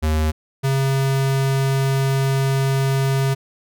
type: tone pair in turn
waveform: square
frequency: 77.78 / 135.37 Hz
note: D#2 / C#3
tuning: 0 / -41 cents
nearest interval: minor seventh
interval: 959 cents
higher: second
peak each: -17 / -17 dBFS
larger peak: neither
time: 0.02-0.32 / 0.63-3.35 s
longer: second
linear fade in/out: 20 ms
effects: none